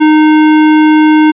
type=tone with hard clipping; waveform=sine; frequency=307.9 Hz; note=D#4; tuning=18 cents flat; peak=-5 dBFS; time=0-1.32 s; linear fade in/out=20 ms; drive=17 dB; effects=resampled to 8000 Hz